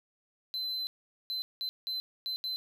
triangle tone bursts at uneven times, 4053 Hz, B7, 44 cents sharp, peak -31 dBFS, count 6, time 0.54-0.87 / 1.3-1.42 / 1.61-1.69 / 1.87-2 / 2.26-2.36 / 2.44-2.56 s, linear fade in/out 0 ms, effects none

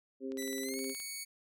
harmonic tone, 132.8 Hz, C3, 26 cents sharp, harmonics 2 / 3 / 4, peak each -39 / -40 / -47 dBFS, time 0.2-0.95 s, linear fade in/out 50 ms
click train, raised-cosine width 0.2 ms, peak -35 dBFS, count 14, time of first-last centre 0.32-1.001 s, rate 19.1 Hz
10% pulse tone with pitch glide, 1975.5 to 2230 Hz, B6 to C#7, 0 to +10 cents, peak -31 dBFS, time 0.37-1.25 s, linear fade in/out 20 ms, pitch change +210 cents, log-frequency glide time 0.62-0.79 s
effects none

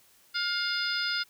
harmonic tone, 708 Hz, F5, 23 cents sharp, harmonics 2 / 3 / 4 / 5 / 6 / 7, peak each -31 / -38 / -39 / -36 / -38 / -32 dBFS, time 0.34-1.24 s, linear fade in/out 20 ms, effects white hiss -61 dBFS RMS until 1.29 s

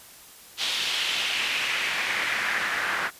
pink noise with band-pass filter sweep, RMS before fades -27 dBFS, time 0.57-3.11 s, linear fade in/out 50 ms, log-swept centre 3600 to 1500 Hz, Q 2.4, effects white hiss -48 dBFS RMS until 3.19 s + resampled to 32000 Hz

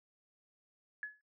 sine tone with exponential decay, 1700 Hz, G#6, 40 cents sharp, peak -34 dBFS, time 1.03-1.21 s, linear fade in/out 1 ms, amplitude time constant 38 ms, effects noise-tail reverb RT60 0.1 s tail -23 dB re dry

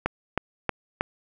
click train, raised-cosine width 0.5 ms, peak -8 dBFS, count 4, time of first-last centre 0.06-1.009 s, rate 3.16 Hz, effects none

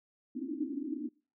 pink band-pass noise, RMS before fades -37 dBFS, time 0.35-1.09 s, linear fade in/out 10 ms, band 250 to 330 Hz, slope 96 dB/octave, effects noise-tail reverb RT60 0.4 s tail -25 dB re dry

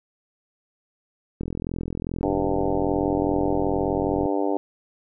click train, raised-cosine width 3 ms, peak -16 dBFS, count 122, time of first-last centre 1.41-4.257 s, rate 42.5 Hz
harmonic tone, 98.9 Hz, G2, 16 cents sharp, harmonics 3 / 4 / 5 / 6 / 7 / 8 / 9, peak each -25 / -27 / -29 / -31 / -32 / -33 / -34 dBFS, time 2.23-4.57 s, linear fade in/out 0 ms
effects none

